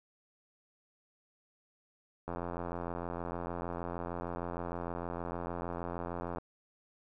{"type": "click train", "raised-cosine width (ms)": 1, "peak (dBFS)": -24, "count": 356, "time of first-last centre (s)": [2.28, 6.384], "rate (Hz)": 86.5, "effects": []}